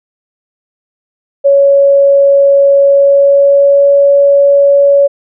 sine tone with pitch glide, 558 to 562.9 Hz, C#5 to C#5, +11 to +26 cents, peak -3 dBFS, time 1.44-5.08 s, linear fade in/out 20 ms, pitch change +15 cents, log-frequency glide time 2.82-3.96 s, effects none

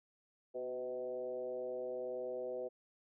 sine tone with frequency modulation, 504 Hz, B4, 35 cents sharp, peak -38 dBFS, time 0.54-2.69 s, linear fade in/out 20 ms, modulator 129 Hz, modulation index 1, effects none

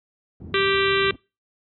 pink low-pass noise, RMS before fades -33 dBFS, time 0.4-1.16 s, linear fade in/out 5 ms, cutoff 200 Hz, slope 12 dB/octave
harmonic tone, 391.5 Hz, G4, 2 cents flat, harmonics 1 / 3 / 4 / 5 / 6 / 7 / 8 / 9 / 10, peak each -21 / -26 / -27 / -28 / -29 / -29 / -30 / -31 / -31 dBFS, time 0.54-1.11 s, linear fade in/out 2 ms
effects noise-tail reverb RT60 0.3 s tail -26 dB re dry + high-pass 100 Hz 12 dB/octave

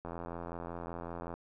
click train, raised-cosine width 1 ms, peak -27 dBFS, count 111, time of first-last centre 0.05-1.34 s, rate 85.3 Hz, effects none

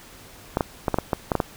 clicks, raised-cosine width 1 ms, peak -6 dBFS, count 9, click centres 0.571 / 0.608 / 0.882 / 0.943 / 0.986 / 1.132 / 1.318 / 1.353 / 1.402 s, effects pink hiss -46 dBFS RMS until 1.56 s

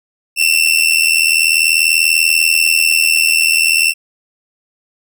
sawtooth tone with amplitude modulation, 2692 Hz, E7, 36 cents sharp, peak -3 dBFS, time 0.36-3.94 s, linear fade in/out 50 ms, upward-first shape sine, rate 80.4 Hz, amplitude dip 80%, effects none

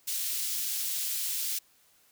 white high-pass noise, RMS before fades -32 dBFS, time 0.07-1.59 s, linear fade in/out 10 ms, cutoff 3400 Hz, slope 12 dB/octave, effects white hiss -64 dBFS RMS until 2.11 s

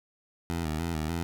15% pulse tone with vibrato, 80.8 Hz, E2, 34 cents flat, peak -23 dBFS, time 0.5-1.23 s, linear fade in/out 0 ms, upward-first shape square, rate 3.4 Hz, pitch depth 73 cents each way, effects none

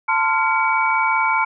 sine tone cluster, 889 / 1034 / 1392 / 2269 Hz, A5 / C6 / F6 / C#7, +18 / -21 / -6 / +40 cents, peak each -20 / -21 / -22 / -21 dBFS, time 0.08-1.45 s, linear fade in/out 10 ms, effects none

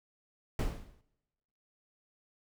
brown noise with exponential decay, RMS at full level -27 dBFS, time 0.59-1.01 s, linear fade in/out 2 ms, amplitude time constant 90 ms, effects noise-tail reverb RT60 1.0 s tail -22 dB re dry

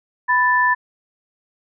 sine tone pair together, 992.6 / 1760 Hz, B5 / A6, +8 / 0 cents, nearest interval minor seventh, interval 992 cents, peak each -16 dBFS, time 0.28-0.75 s, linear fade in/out 20 ms, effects none

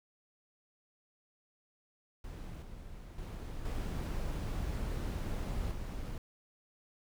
brown noise with level steps, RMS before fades -44 / -48 / -42 / -36 / -40 dBFS, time 2.24-6.18 s, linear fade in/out 2 ms, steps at 2.62 / 3.18 / 3.65 / 5.71 s, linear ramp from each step 5 ms, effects none

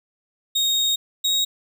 35% pulse tone pair in turn, 3729 / 3779 Hz, A#7 / A#7, 0 / +23 cents, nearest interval unison, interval 23 cents, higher second, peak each -16 / -16 dBFS, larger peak neither, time 0.55-0.96 / 1.24-1.45 s, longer first, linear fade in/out 10 ms, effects none

